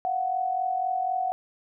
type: tone pair together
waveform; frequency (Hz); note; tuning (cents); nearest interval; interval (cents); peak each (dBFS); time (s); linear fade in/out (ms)
sine; 700 / 744; F5 / F#5; +4 / +9; minor second; 105; -31 / -25; 0.05-1.32; 0
effects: none